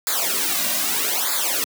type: noise with flanger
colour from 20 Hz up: white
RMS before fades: -22 dBFS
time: 0.07-1.64 s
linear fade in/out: 0 ms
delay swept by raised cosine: 0.34 to 2.34 ms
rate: 0.8 Hz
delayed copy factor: -1
effects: high-pass 200 Hz 12 dB/octave